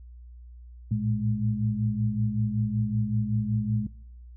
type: tone cluster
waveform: sine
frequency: 110.7 / 116 / 209.6 Hz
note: A2 / A#2 / G#3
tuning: +11 / -8 / +16 cents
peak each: -28 dBFS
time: 0.91-3.87 s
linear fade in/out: 5 ms
effects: noise-tail reverb RT60 0.8 s tail -23 dB re dry + added 60 Hz sine -43 dBFS peak until 4.36 s